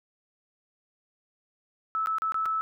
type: tone with dropouts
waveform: sine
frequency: 1307 Hz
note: E6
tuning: 15 cents flat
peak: -25 dBFS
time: 1.95-2.61 s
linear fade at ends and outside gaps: 0 ms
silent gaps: 2.06-2.071 / 2.184-2.22 / 2.321-2.344 / 2.456-2.46 s
effects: none